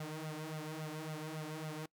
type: tone with flanger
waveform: sawtooth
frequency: 155.56 Hz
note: D#3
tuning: in tune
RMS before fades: -43 dBFS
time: 0-1.86 s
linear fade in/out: 5 ms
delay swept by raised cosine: 1.4 to 4.5 ms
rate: 3.6 Hz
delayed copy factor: +0.8
effects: noise-tail reverb RT60 0.1 s tail -24 dB re dry